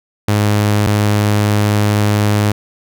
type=tone pair in turn; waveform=sawtooth; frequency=104.2 / 104.2 Hz; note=G#2 / G#2; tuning=+6 / +6 cents; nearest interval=unison; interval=0 cents; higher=neither; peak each=-7 dBFS; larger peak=neither; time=0.28-0.87 / 0.87-2.52 s; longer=second; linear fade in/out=5 ms; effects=none